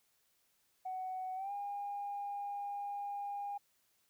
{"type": "tone with pitch glide", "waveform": "sine", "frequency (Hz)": [747, 809.9], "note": ["F#5", "G#5"], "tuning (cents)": [16, -44], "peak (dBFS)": -37, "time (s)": [0.85, 3.58], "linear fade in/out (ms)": 10, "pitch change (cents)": 140, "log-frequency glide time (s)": [1.35, 1.52], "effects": ["tanh soft clip ceiling -33 dBFS", "white hiss -75 dBFS RMS until 4.09 s"]}